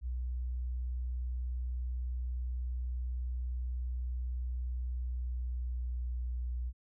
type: tone with pitch glide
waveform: sine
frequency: 61.74 to 60.96 Hz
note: B1 to B1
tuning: 0 to -22 cents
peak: -33 dBFS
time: 0.01-6.73 s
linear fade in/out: 50 ms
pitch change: -22 cents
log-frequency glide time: 4.94-6.19 s
effects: none